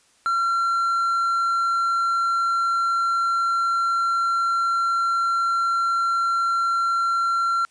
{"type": "tone", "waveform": "triangle", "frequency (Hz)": 1366, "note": "F6", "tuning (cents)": -39, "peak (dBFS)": -17, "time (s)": [0.26, 7.65], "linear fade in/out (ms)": 0, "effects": ["white hiss -59 dBFS RMS until 7.7 s", "resampled to 22050 Hz"]}